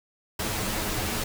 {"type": "noise with comb filter", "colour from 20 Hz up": "pink", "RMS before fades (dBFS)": -29, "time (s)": [0.39, 1.24], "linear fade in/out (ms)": 5, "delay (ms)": 9.4, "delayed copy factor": 0.55, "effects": []}